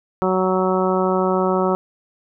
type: harmonic tone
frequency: 186.4 Hz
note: F#3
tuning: 13 cents sharp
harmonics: 1 / 2 / 3 / 4 / 5 / 6 / 7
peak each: -22 / -20 / -23 / -26 / -26 / -28 / -26 dBFS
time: 0.22-1.75 s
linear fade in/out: 0 ms
effects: none